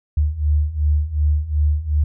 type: beating tone pair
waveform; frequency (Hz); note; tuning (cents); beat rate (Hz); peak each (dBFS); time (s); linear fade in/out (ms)
sine; 73.42 / 76.12; D2 / D#2; 0 / -37; 2.7; -20 / -17; 0.17-2.04; 5
effects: none